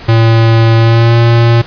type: tone with pitch glide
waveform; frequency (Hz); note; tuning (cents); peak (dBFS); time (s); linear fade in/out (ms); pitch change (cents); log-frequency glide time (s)
square; 113.8 to 116.86; A#2 to A#2; -41 to +5; -5; 0.08-1.62; 10; +46; 0.77-1.17
effects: pink hiss -30 dBFS RMS until 1.66 s + resampled to 11025 Hz